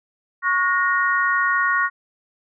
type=chord; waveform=sine; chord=F# major; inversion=second; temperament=equal with one note detuned; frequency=1108.7 / 1442.8 / 1864.7 Hz; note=C#6 / F#6 / A#6; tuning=0 / -44 / 0 cents; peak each=-21 dBFS; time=0.42-1.9 s; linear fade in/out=50 ms; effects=none